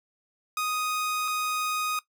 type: tone pair in turn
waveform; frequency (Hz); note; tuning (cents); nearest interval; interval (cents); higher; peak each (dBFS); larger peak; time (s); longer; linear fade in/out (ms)
sawtooth; 1246 / 1246; D#6 / D#6; +2 / +2; unison; 0; neither; -23; neither; 0.57-1.28 / 1.28-1.99; neither; 2
effects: noise-tail reverb RT60 0.1 s tail -17 dB re dry